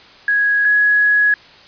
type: tone pair in turn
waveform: sine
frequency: 1661.2 / 1676.6 Hz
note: G#6 / G#6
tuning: 0 / +16 cents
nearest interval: unison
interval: 16 cents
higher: second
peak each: -12 / -10 dBFS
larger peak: second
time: 0.28-0.65 / 0.65-1.34 s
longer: second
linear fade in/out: 2 ms
effects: white hiss -43 dBFS RMS until 1.67 s + resampled to 11025 Hz